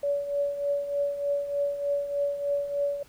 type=tone with tremolo; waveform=sine; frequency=570 Hz; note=C#5; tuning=48 cents sharp; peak=-22 dBFS; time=0.03-3.03 s; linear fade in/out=5 ms; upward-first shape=triangle; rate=3.3 Hz; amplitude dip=70%; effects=pink hiss -57 dBFS RMS until 3.08 s